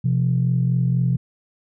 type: tone pair together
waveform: sine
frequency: 127.8 / 171.88 Hz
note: C3 / F3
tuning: -40 / -27 cents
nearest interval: perfect fourth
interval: 513 cents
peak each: -17 / -21 dBFS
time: 0.04-1.17 s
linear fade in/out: 10 ms
effects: tanh soft clip ceiling -9 dBFS